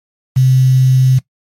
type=tone with quantisation; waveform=sine; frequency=130 Hz; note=C3; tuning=11 cents flat; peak=-6 dBFS; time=0.36-1.19 s; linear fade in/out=10 ms; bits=5; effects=noise-tail reverb RT60 0.1 s tail -18 dB re dry + MP3 64 kbps